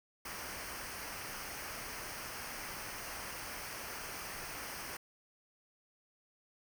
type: noise with comb filter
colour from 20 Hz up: pink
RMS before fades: -44 dBFS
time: 0.25-4.97 s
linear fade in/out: 5 ms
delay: 0.27 ms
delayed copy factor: -0.65
effects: none